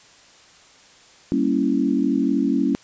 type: chord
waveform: sine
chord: G diminished seventh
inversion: none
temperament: equal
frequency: 196 / 233.1 / 277.2 / 329.6 Hz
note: G3 / Bb3 / Db4 / Fb4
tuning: 0 / 0 / 0 / 0 cents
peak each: -25 / -23 / -20 / -25 dBFS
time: 1.32-2.75 s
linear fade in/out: 0 ms
effects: white hiss -50 dBFS RMS until 2.83 s + resampled to 16000 Hz